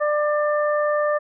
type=harmonic tone; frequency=595 Hz; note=D5; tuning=22 cents sharp; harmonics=1 / 2 / 3; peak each=-19 / -25 / -29 dBFS; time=0-1.19 s; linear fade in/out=20 ms; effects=none